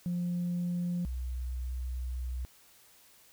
sine tone pair in turn, 175.8 / 62.61 Hz, F3 / B1, +12 / +24 cents, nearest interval octave + tritone, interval 1788 cents, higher first, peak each -28 / -32 dBFS, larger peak first, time 0.06-1.05 / 1.05-2.45 s, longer second, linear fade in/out 0 ms, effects tanh soft clip ceiling -27 dBFS + white hiss -60 dBFS RMS until 3.32 s

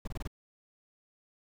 brown noise bursts, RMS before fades -35 dBFS, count 5, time 0.05-0.275 s, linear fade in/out 5 ms, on 25 ms, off 25 ms, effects none

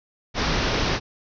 pink low-pass noise, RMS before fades -23 dBFS, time 0.34-1 s, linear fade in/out 50 ms, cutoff 5900 Hz, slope 96 dB/octave, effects none

